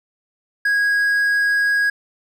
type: tone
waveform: triangle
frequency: 1649 Hz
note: G#6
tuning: 13 cents flat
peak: -13 dBFS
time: 0.65-1.9 s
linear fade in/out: 5 ms
effects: none